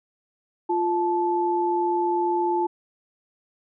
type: tone pair together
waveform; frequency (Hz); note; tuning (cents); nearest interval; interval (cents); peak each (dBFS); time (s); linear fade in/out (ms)
sine; 349.2 / 871.3; F4 / A5; 0 / -17; octave + major third; 1583; -23; 0.69-2.67; 10
effects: none